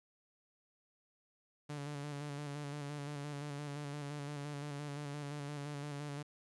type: tone with vibrato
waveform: sawtooth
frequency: 144.9 Hz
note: D3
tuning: 23 cents flat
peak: -37 dBFS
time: 1.69-6.23 s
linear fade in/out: 10 ms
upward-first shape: square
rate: 5.8 Hz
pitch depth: 32 cents each way
effects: resampled to 24000 Hz + 12-bit